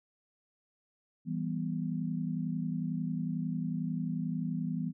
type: chord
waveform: sine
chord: E minor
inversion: none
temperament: equal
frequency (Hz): 164.81 / 196 / 246.9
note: E3 / G3 / B3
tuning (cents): 0 / 0 / 0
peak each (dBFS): -34 / -37 / -36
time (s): 1.25-4.93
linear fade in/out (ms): 50
effects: none